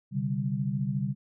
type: chord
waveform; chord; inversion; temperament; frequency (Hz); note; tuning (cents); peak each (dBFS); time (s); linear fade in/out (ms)
sine; C suspended second; none; equal with one note detuned; 130.81 / 144.81 / 196; C3 / D3 / G3; 0 / -24 / 0; -31; 0.11-1.15; 50
effects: none